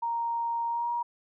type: tone with pitch glide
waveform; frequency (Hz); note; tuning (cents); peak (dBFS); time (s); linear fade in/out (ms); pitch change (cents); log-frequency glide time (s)
sine; 932.3 to 949.7; A#5 to A#5; 0 to +32; -27; 0.02-1.03; 10; +32; 0.68-0.91
effects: none